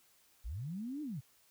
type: linear two-way sweep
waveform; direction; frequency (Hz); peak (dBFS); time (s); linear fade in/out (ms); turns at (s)
sine; up then down; 41.87 to 311.1 to 110.6; -38; 0.44-1.21; 20; 1.02
effects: white hiss -68 dBFS RMS until 1.5 s